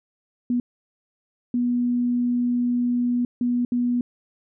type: tone bursts at uneven times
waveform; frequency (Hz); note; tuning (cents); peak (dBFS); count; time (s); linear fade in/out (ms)
sine; 243.5; B3; -24; -19; 4; 0.5-0.6 / 1.54-3.25 / 3.41-3.65 / 3.72-4.01; 2
effects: none